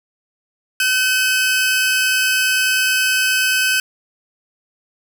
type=tone pair together; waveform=sawtooth; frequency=1526.3 / 2567 Hz; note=G6 / E7; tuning=-47 / -47 cents; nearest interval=major sixth; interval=900 cents; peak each=-13 / -15 dBFS; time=0.8-3.8 s; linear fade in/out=2 ms; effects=none